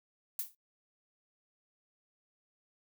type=noise with exponential decay; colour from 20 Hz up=violet; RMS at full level=-32 dBFS; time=0.39-0.55 s; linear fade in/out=2 ms; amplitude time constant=34 ms; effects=noise-tail reverb RT60 0.1 s tail -19 dB re dry